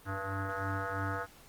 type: tone with frequency modulation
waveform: sine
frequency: 681 Hz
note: F5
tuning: 44 cents flat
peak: -32 dBFS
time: 0.05-1.27 s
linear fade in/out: 50 ms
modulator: 195 Hz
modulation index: 4.6
effects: pink hiss -57 dBFS RMS until 1.48 s + Opus 32 kbps